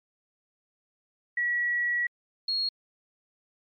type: tone pair in turn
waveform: sine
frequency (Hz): 1928 / 4297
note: B6 / C8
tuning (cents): -42 / +45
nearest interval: octave + major second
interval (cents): 1387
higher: second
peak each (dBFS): -24 / -25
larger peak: first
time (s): 1.37-2.07 / 2.48-2.69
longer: first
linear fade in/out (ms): 5
effects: MP3 48 kbps